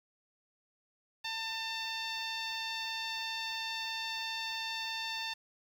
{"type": "tone with low-pass filter", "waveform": "10% pulse", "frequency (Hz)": 897, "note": "A5", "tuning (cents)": 33, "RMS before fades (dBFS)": -38, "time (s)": [1.24, 5.34], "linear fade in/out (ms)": 10, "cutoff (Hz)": 4400, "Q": 1.7, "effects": ["9-bit"]}